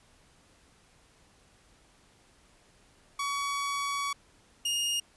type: tone pair in turn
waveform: sawtooth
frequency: 1129 / 2845 Hz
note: C#6 / F7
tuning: +31 / +31 cents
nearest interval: octave + major third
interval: 1600 cents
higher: second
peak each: -26 / -24 dBFS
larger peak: second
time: 3.19-4.13 / 4.65-5 s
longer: first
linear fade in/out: 5 ms
effects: pink hiss -62 dBFS RMS until 5.16 s + resampled to 24000 Hz